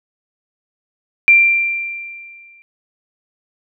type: tone with exponential decay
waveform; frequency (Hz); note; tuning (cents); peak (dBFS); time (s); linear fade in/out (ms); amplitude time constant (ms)
sine; 2366; D7; +12; -4; 1.28-2.62; 0; 290
effects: none